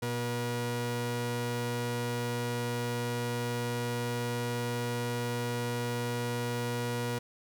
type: tone pair together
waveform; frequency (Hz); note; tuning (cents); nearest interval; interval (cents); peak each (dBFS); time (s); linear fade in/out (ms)
sawtooth; 120.2 / 240.4; B2 / B3; -46 / -46; octave; 1200; -29 / -28; 0.02-7.19; 10
effects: none